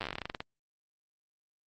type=slowing click train; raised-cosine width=0.3 ms; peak=-19 dBFS; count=16; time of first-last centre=0.01-0.405 s; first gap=9 ms; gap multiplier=1.14; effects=Opus 32 kbps